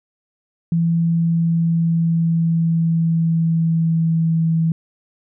sine tone with pitch glide, 167.2 to 163.1 Hz, E3 to E3, +25 to -18 cents, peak -14 dBFS, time 0.72-4.72 s, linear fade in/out 2 ms, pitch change -43 cents, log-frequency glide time 0.9-4.51 s, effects none

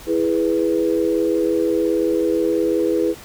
sine chord, E major, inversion none, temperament equal, 329.6 / 415.3 / 493.9 Hz, E4 / G#4 / B4, 0 / 0 / 0 cents, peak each -19 / -21 / -21 dBFS, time 0.06-3.15 s, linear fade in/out 50 ms, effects pink hiss -40 dBFS RMS until 3.24 s

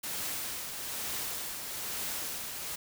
white noise with tremolo, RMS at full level -35 dBFS, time 0.03-2.76 s, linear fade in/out 10 ms, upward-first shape triangle, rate 1.1 Hz, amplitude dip 45%, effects none

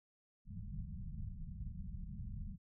pink low-pass noise, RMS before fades -45 dBFS, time 0.45-2.58 s, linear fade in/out 50 ms, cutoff 210 Hz, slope 96 dB/octave, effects none

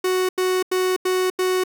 45% pulse tone bursts, 370 Hz, F#4, in tune, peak -18 dBFS, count 5, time 0.04-1.638 s, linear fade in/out 5 ms, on 250 ms, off 87 ms, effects none

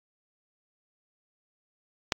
click, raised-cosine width 0.2 ms, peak -7 dBFS, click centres 2.122 s, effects AAC 64 kbps

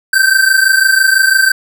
square tone pair together, 1542 / 1568 Hz, G6 / G6, -29 / 0 cents, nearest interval unison, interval 29 cents, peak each -11 dBFS, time 0.13-1.52 s, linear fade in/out 5 ms, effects none

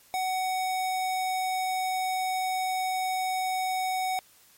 square tone, 748 Hz, F#5, 19 cents sharp, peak -27 dBFS, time 0.14-4.19 s, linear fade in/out 0 ms, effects white hiss -58 dBFS RMS until 4.57 s + MP3 64 kbps

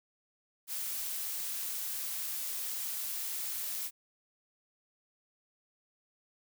blue noise, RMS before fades -37 dBFS, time 0.67-3.91 s, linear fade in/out 50 ms, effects none

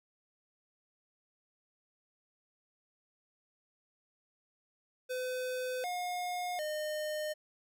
square tone with pitch steps, 507 / 717 / 610 Hz, B4 / F5 / D#5, +45 / +45 / -34 cents, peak -35 dBFS, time 5.09-7.34 s, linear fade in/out 20 ms, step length 750 ms, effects none

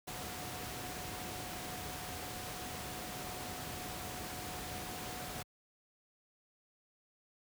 sine tone in noise, 730 Hz, F#5, 24 cents flat, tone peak -49 dBFS, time 0.07-5.43 s, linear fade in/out 10 ms, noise pink, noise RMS -43 dBFS, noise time 0.07-5.43 s, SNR -9 dB, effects high-pass 60 Hz 12 dB/octave

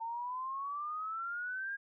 sine exponential sweep, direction up, 899 to 1632 Hz, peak -36 dBFS, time 0-1.77 s, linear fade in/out 20 ms, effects none

